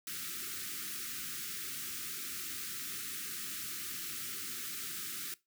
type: band-stop noise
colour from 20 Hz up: white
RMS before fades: -41 dBFS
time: 0.07-5.34 s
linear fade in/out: 2 ms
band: 410 to 1200 Hz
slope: 96 dB/octave
effects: noise-tail reverb RT60 0.2 s tail -19 dB re dry + high-pass 100 Hz 12 dB/octave